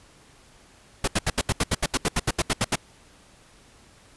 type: noise bursts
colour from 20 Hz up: pink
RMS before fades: -22 dBFS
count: 16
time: 1.04-2.757 s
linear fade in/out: 5 ms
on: 37 ms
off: 75 ms
effects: pink hiss -54 dBFS RMS until 4.16 s + resampled to 24000 Hz